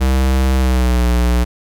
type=tone with pitch glide; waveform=square; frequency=65.41 to 60.33 Hz; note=C2 to B1; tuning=0 to -40 cents; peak=-12 dBFS; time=0-1.45 s; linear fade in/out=20 ms; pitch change=-140 cents; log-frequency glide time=0.56-1.05 s; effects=none